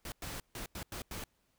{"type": "noise bursts at uneven times", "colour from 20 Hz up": "pink", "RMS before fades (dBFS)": -42, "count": 6, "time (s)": [[0.05, 0.12], [0.22, 0.4], [0.55, 0.66], [0.75, 0.83], [0.92, 1.02], [1.11, 1.24]], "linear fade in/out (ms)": 2, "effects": ["pink hiss -75 dBFS RMS until 1.58 s"]}